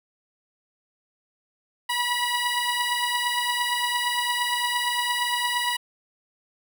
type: beating tone pair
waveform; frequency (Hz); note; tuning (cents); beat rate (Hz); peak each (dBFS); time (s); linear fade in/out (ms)
15% pulse; 969 / 977.7; B5 / B5; -33 / -18; 8.7; -18 / -22; 1.89-5.77; 10
effects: none